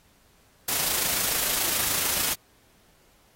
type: noise with amplitude modulation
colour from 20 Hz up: white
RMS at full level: -24 dBFS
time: 0.68-2.34 s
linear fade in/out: 5 ms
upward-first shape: sine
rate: 27 Hz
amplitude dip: 40%
effects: pink hiss -61 dBFS RMS until 3.35 s + AAC 48 kbps